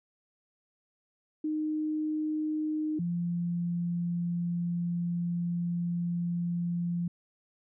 sine tone pair in turn, 308.1 / 172.92 Hz, D#4 / F3, -17 / -17 cents, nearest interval minor seventh, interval 1000 cents, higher first, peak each -28 dBFS, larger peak neither, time 1.44-2.99 / 2.99-7.08 s, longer second, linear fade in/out 5 ms, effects none

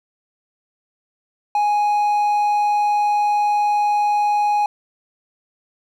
triangle tone, 830.6 Hz, G#5, in tune, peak -13 dBFS, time 1.55-4.66 s, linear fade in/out 2 ms, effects none

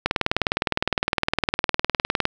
click train, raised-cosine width 0.3 ms, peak -3 dBFS, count 44, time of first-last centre 0.06-2.254 s, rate 19.6 Hz, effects none

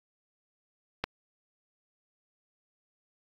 click, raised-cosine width 0.3 ms, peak -12 dBFS, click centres 1.04 s, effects AAC 32 kbps

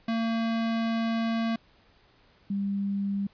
square / sine tone pair in turn, 227.4 / 199.02 Hz, A#3 / G3, -43 / +26 cents, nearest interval major second, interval 231 cents, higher first, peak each -26 dBFS, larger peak neither, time 0.08-1.56 / 2.5-3.27 s, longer first, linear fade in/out 5 ms, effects pink hiss -61 dBFS RMS until 3.33 s + resampled to 11025 Hz

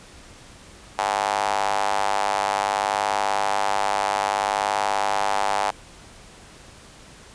square tone with high-pass filter, 50.3 Hz, G1, 45 cents sharp, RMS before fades -23 dBFS, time 0.98-5.71 s, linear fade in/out 10 ms, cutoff 800 Hz, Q 3.7, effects pink hiss -46 dBFS RMS until 7.34 s + resampled to 22050 Hz

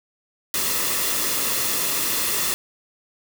white noise with comb filter, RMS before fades -23 dBFS, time 0.54-2.54 s, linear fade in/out 0 ms, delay 1.3 ms, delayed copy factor -0.5, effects none

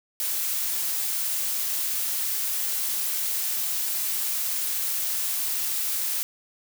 blue noise, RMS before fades -27 dBFS, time 0.2-6.23 s, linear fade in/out 0 ms, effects none

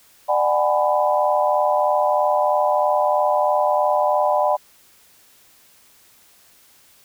sine chord, G# half-diminished seventh, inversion second, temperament just, 598 / 747.5 / 830.6 / 996.7 Hz, D5 / F#5 / G#5 / B5, +31 / +17 / 0 / +16 cents, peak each -19 / -21 / -23 / -22 dBFS, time 0.28-4.57 s, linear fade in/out 20 ms, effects white hiss -53 dBFS RMS until 7.04 s

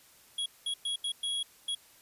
square tone bursts at uneven times, 3322 Hz, G#7, in tune, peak -31 dBFS, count 6, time 0.38-0.46 / 0.66-0.74 / 0.85-0.96 / 1.04-1.12 / 1.23-1.43 / 1.68-1.75 s, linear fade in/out 5 ms, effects white hiss -59 dBFS RMS until 2.01 s + resampled to 32000 Hz

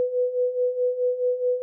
sine beating tone pair, 493.9 / 498.6 Hz, B4 / B4, 0 / +16 cents, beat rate 4.7 Hz, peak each -27 / -22 dBFS, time 0-1.62 s, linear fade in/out 0 ms, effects none

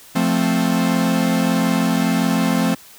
45% pulse chord, F major, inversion none, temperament equal, 174.61 / 220 / 261.6 Hz, F3 / A3 / C4, 0 / 0 / 0 cents, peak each -20 dBFS, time 0.15-2.75 s, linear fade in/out 10 ms, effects white hiss -44 dBFS RMS until 2.98 s

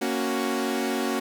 sawtooth chord, F# major, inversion first, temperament equal, 233.1 / 277.2 / 370 Hz, A#3 / C#4 / F#4, 0 / 0 / 0 cents, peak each -25 dBFS, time 0.01-1.2 s, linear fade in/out 10 ms, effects none

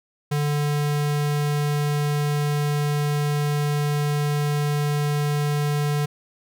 square tone, 146.83 Hz, D3, in tune, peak -21 dBFS, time 0.31-6.06 s, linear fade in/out 10 ms, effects none

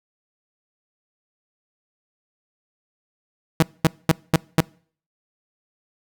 sawtooth tone bursts, 160.9 Hz, E3, 42 cents flat, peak -8 dBFS, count 5, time 3.6-4.605 s, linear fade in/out 0 ms, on 25 ms, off 220 ms, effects noise-tail reverb RT60 0.5 s tail -26 dB re dry

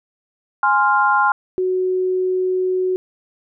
sine chord, F minor, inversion first, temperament equal, 830.6 / 1046.5 / 1396.9 Hz, Ab5 / C6 / F6, 0 / 0 / 0 cents, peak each -17 dBFS, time 0.63-1.32 s, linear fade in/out 2 ms
sine tone, 370 Hz, F#4, in tune, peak -16 dBFS, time 1.58-2.96 s, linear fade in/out 0 ms
effects none

